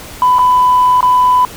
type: tone with dropouts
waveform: sine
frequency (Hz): 999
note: B5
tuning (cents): +20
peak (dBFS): -5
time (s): 0.22-1.45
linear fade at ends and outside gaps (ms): 1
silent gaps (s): 0.385-0.391 / 1.007-1.028
effects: tanh soft clip ceiling -2 dBFS + pink hiss -31 dBFS RMS until 1.56 s